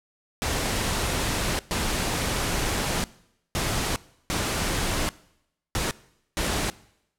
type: noise bursts at uneven times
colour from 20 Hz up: pink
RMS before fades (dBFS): -26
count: 6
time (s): 0.42-1.59 / 1.71-3.04 / 3.55-3.96 / 4.3-5.09 / 5.75-5.91 / 6.37-6.7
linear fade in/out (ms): 0
effects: noise-tail reverb RT60 0.8 s tail -21 dB re dry + low-pass 11000 Hz 12 dB/octave